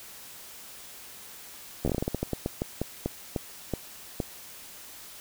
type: slowing click train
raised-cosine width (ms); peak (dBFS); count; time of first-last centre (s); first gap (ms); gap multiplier
2; -14; 19; 1.85-4.202; 12; 1.24
effects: white hiss -46 dBFS RMS until 5.2 s